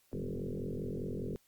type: tone with frequency modulation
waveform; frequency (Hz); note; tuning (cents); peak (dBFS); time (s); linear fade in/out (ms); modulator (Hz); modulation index
sine; 116.54; A#2; 0; -35; 0.13-1.36; 0; 45; 7.8
effects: white hiss -70 dBFS RMS until 1.47 s + Opus 48 kbps